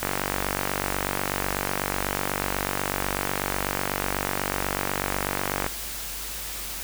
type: click train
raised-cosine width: 0.5 ms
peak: -9 dBFS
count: 272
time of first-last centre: 0.03-5.664 s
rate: 48.1 Hz
effects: added 50 Hz sine -41 dBFS peak until 6.83 s + white hiss -34 dBFS RMS until 6.83 s